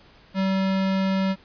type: tone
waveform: square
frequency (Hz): 191.7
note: G3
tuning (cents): -38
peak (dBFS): -21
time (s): 0.34-1.36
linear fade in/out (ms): 50
effects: pink hiss -53 dBFS RMS until 1.44 s + resampled to 11025 Hz